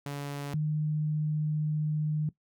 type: tone pair in turn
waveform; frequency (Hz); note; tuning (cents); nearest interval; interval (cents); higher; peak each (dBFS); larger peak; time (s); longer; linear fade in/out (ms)
sawtooth / sine; 142.6 / 152.53; C#3 / D#3; +49 / -34; minor second; 117; second; -30 / -26; second; 0.06-0.54 / 0.54-2.29; second; 2
effects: noise-tail reverb RT60 0.1 s tail -18 dB re dry